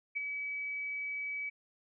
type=tone with ADSR envelope; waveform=sine; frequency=2284 Hz; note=D7; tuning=49 cents flat; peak=-30 dBFS; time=0.15-1.5 s; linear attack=20 ms; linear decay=16 ms; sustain=-5 dB; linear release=14 ms; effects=none